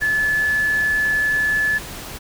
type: tone in noise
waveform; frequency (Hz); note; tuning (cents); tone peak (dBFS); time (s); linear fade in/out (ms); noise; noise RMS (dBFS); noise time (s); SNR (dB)
sine; 1726; A6; -34; -16; 0.01-1.79; 20; pink; -33; 0-2.19; +14
effects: none

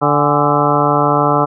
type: harmonic tone with a mistuned harmonic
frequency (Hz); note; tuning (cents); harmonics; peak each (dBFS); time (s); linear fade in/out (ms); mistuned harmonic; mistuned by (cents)
146.5; D3; -4; 1 / 2 / 3 / 4 / 5 / 6 / 7 / 8 / 9; -19 / -19 / -19 / -19 / -19 / -19 / -19 / -19 / -19; 0.01-1.46; 20; 6; -87
effects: none

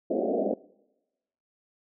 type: band-pass noise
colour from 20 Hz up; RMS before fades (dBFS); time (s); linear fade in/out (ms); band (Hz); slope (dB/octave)
white; -27; 0.1-0.54; 5; 200 to 700; 96
effects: noise-tail reverb RT60 1.0 s tail -23 dB re dry

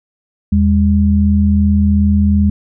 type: tone pair together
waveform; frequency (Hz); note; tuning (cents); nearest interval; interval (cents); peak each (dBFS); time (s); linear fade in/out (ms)
sine; 80.7 / 203.4; E2 / G#3; -36 / -36; octave + major third; 1600; -11; 0.52-2.5; 5
effects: none

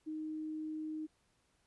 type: tone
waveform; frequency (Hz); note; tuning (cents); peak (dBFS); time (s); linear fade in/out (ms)
sine; 311.1; D#4; 0; -38; 0.06-1.07; 20
effects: pink hiss -75 dBFS RMS until 1.66 s + resampled to 24000 Hz

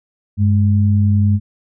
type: tone pair together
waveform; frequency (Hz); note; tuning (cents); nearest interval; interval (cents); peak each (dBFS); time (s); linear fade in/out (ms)
sine; 98.49 / 208.7; G2 / G#3; +9 / +9; octave + minor second; 1300; -11 / -17; 0.37-1.4; 50
effects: none

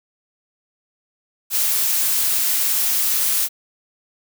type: noise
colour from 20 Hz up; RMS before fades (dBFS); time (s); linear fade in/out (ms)
blue; -19; 1.5-3.49; 50
effects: none

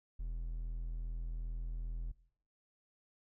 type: tone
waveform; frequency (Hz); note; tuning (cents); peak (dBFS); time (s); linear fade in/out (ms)
triangle; 41.25; E1; +2; -35; 0.19-2.12; 10
effects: noise-tail reverb RT60 0.7 s tail -21 dB re dry

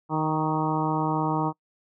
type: harmonic tone with a mistuned harmonic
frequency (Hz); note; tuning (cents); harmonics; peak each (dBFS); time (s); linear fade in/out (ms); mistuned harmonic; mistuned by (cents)
155.9; D#3; +4; 1 / 2 / 3 / 4 / 5 / 6 / 7 / 8; -28 / -28 / -34 / -37 / -31 / -29 / -33 / -37; 0.09-1.53; 50; 7; +21
effects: noise-tail reverb RT60 0.1 s tail -25 dB re dry

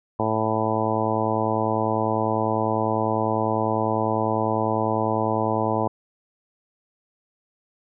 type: harmonic tone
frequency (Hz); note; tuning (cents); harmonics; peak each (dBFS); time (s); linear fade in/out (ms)
110; A2; 0; 1 / 2 / 3 / 4 / 5 / 6 / 7 / 8 / 9; -29 / -29 / -29 / -29 / -29 / -29 / -29 / -29 / -29; 0.19-5.88; 5
effects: none

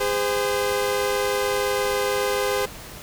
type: tone pair together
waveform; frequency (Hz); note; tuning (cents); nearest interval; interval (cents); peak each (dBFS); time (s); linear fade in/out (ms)
sawtooth; 407.3 / 514; G#4 / C5; -34 / -31; major third; 403; -20; 0-2.66; 10
effects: pink hiss -39 dBFS RMS until 3.02 s

